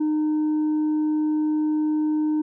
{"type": "tone with tanh clipping", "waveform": "triangle", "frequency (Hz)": 306.2, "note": "D#4", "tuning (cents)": -28, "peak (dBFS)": -20, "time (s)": [0, 2.42], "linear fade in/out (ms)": 10, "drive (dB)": 7, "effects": []}